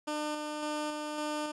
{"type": "tone with tremolo", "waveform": "15% pulse", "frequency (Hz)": 301.1, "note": "D4", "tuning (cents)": 43, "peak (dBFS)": -26, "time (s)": [0.07, 1.52], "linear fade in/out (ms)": 10, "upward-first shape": "square", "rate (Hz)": 1.8, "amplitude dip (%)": 30, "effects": ["resampled to 24000 Hz"]}